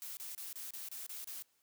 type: noise bursts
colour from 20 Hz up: blue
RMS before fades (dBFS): -45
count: 8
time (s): 0.02-1.423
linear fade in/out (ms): 0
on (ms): 150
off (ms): 29
effects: white hiss -75 dBFS RMS until 1.62 s + high-pass 80 Hz 12 dB/octave